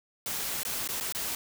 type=noise with dropouts; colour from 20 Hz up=white; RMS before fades=-33 dBFS; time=0.26-1.35 s; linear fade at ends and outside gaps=2 ms; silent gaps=0.633-0.65 / 0.876-0.888 / 1.001-1.008 / 1.124-1.148 s; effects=none